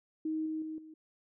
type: tone with level steps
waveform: sine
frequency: 314.5 Hz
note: D#4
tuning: 19 cents sharp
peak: -31 / -33 / -37 / -48 dBFS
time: 0.25-0.94 s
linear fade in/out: 5 ms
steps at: 0.46 / 0.62 / 0.78 s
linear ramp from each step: 2 ms
effects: none